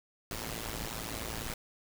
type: noise with amplitude modulation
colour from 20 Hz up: pink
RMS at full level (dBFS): -35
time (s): 0.31-1.54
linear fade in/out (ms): 2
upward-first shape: sine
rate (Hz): 112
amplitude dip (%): 85
effects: none